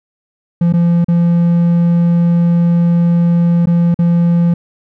triangle tone with dropouts, 171.3 Hz, F3, 33 cents flat, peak -6 dBFS, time 0.61-4.54 s, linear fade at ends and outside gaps 5 ms, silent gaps 0.726-0.736 / 1.045-1.083 / 3.658-3.67 / 3.944-3.989 s, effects none

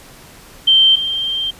sine tone pair in turn, 3130 / 3159 Hz, G7 / G7, -3 / +13 cents, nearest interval unison, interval 16 cents, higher second, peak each -7 / -17 dBFS, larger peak first, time 0.67-0.96 / 0.96-1.51 s, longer second, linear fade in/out 10 ms, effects pink hiss -41 dBFS RMS until 1.59 s + resampled to 32000 Hz

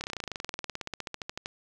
slowing click train, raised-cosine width 0.2 ms, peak -17 dBFS, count 29, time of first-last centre 0.01-1.459 s, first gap 29 ms, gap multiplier 1.04, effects none

